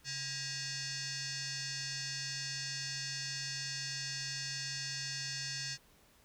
sine tone with frequency modulation, 137.5 Hz, C#3, 14 cents flat, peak -37 dBFS, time 0.04-5.78 s, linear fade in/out 50 ms, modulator 884 Hz, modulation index 7.1, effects pink hiss -65 dBFS RMS until 6.24 s

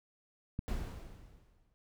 click, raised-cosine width 5 ms, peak -23 dBFS, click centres 0.591 s
brown noise with exponential decay, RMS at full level -34 dBFS, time 0.68-1.74 s, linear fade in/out 0 ms, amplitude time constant 230 ms
effects none

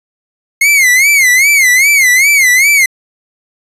45% pulse tone with vibrato, 2137 Hz, C7, 36 cents sharp, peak -5 dBFS, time 0.61-2.86 s, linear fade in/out 5 ms, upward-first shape sine, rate 2.5 Hz, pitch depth 150 cents each way, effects resampled to 32000 Hz

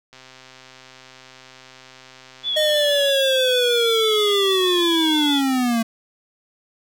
click train, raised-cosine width 0.2 ms, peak -26 dBFS, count 387, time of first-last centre 0.13-3.099 s, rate 130 Hz
sine tone with vibrato, 3401 Hz, G#7, 40 cents sharp, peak -20 dBFS, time 2.43-5.42 s, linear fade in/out 50 ms, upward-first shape sine, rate 6.3 Hz, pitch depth 31 cents each way
square linear sweep, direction down, 620 to 224.2 Hz, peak -18 dBFS, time 2.56-5.83 s, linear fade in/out 10 ms
effects none

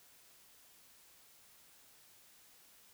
silence, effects white hiss -63 dBFS RMS until 2.93 s

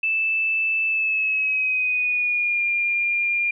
sine tone with pitch glide, 2636 to 2403 Hz, E7 to D7, -1 to +39 cents, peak -19 dBFS, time 0.03-3.51 s, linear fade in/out 5 ms, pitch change -160 cents, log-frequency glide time 0.87-2.64 s, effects none

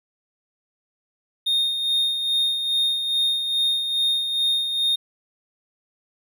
triangle tone with tremolo, 3684 Hz, A#7, 21 cents flat, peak -16 dBFS, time 1.46-4.96 s, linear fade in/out 10 ms, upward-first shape sine, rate 2.4 Hz, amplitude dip 50%, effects none

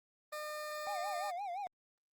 20% pulse tone, 605 Hz, D#5, 49 cents flat, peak -35 dBFS, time 0.32-1.31 s, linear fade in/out 10 ms
triangle tone with vibrato, 754 Hz, F#5, 32 cents sharp, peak -36 dBFS, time 0.87-1.67 s, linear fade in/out 0 ms, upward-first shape sine, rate 5.8 Hz, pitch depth 160 cents each way
effects Opus 24 kbps

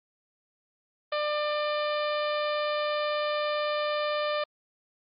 harmonic tone, 597 Hz, D5, 28 cents sharp, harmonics 1 / 2 / 3 / 4 / 5 / 6 / 7 / 8, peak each -28 / -32 / -38 / -39 / -41 / -41 / -44 / -46 dBFS, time 1.12-4.44 s, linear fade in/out 5 ms, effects Opus 24 kbps

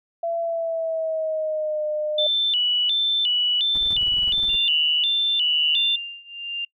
sine tone with pitch glide, 673 to 606.5 Hz, E5 to D#5, +36 to -44 cents, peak -22 dBFS, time 0.23-2.27 s, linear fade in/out 5 ms, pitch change -180 cents, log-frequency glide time 0.41-1.85 s
sine tone with vibrato, 3232 Hz, G#7, 48 cents flat, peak -18 dBFS, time 2.18-5.96 s, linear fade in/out 5 ms, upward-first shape square, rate 1.4 Hz, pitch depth 160 cents each way
brown noise bursts, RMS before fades -36 dBFS, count 16, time 3.75-4.557 s, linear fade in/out 0 ms, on 27 ms, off 25 ms
sine tone with tremolo, 2794 Hz, F7, in tune, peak -22 dBFS, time 4.49-6.65 s, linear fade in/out 5 ms, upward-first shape triangle, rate 1 Hz, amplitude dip 95%
effects noise-tail reverb RT60 0.1 s tail -26 dB re dry

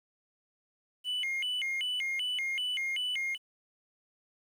triangle tone with vibrato, 2521 Hz, D#7, 22 cents sharp, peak -28 dBFS, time 1.04-3.38 s, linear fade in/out 50 ms, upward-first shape square, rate 2.6 Hz, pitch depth 290 cents each way, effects tanh soft clip ceiling -24 dBFS + 10-bit

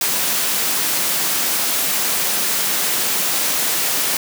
white high-pass noise, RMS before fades -19 dBFS, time 0.01-4.17 s, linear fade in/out 2 ms, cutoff 150 Hz, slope 24 dB/octave, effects none

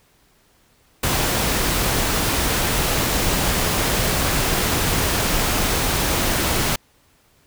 pink noise, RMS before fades -20 dBFS, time 1.03-6.76 s, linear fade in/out 5 ms, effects pink hiss -58 dBFS RMS until 7.46 s

